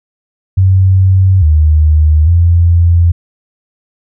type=tone with pitch steps; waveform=sine; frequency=94.5 / 77 / 85.5 Hz; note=F#2 / D#2 / F2; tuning=+37 / -17 / -36 cents; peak=-4 dBFS; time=0.57-3.12 s; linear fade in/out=10 ms; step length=850 ms; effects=none